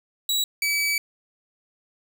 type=tone pair in turn; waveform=sawtooth; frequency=3893 / 2292 Hz; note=B7 / D7; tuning=-26 / -43 cents; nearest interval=major sixth; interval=917 cents; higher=first; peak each=-18 dBFS; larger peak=neither; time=0.29-0.44 / 0.62-0.98 s; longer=second; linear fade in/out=2 ms; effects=10-bit